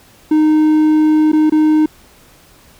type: tone with dropouts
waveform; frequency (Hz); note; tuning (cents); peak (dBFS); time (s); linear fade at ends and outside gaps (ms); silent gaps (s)
triangle; 308.6; D#4; -14; -6; 0.31-1.86; 5; 1.319-1.33 / 1.498-1.521
effects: pink hiss -46 dBFS RMS until 2.79 s